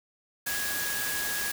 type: tone in noise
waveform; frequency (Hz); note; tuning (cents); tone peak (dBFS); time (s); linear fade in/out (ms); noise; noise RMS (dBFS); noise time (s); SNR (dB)
sine; 1661.2; G#6; 0; -33; 0.46-1.52; 10; white; -32; 0.46-1.52; -4
effects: none